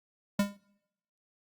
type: tone with exponential decay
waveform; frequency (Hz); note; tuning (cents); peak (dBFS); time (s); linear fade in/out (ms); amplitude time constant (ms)
square; 201.9; G#3; -49; -22; 0.39-0.57; 5; 39
effects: noise-tail reverb RT60 0.9 s tail -26 dB re dry + Opus 48 kbps